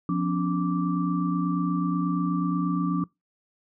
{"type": "tone cluster", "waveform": "sine", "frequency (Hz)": [174.9, 256.8, 285.1, 1169], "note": ["F3", "C4", "C#4", "D6"], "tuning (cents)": [3, -32, 49, -8], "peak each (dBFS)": [-25, -33, -27, -33], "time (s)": [0.09, 3.04], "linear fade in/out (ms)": 2, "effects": ["noise-tail reverb RT60 0.2 s tail -23 dB re dry"]}